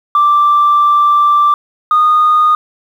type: tone pair in turn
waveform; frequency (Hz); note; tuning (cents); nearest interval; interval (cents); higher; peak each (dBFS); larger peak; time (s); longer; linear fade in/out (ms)
sine; 1174.7 / 1230.3; D6 / D#6; 0 / -20; minor second; 80; second; -5; neither; 0.15-1.54 / 1.91-2.55; first; 2
effects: tanh soft clip ceiling -3 dBFS + 7-bit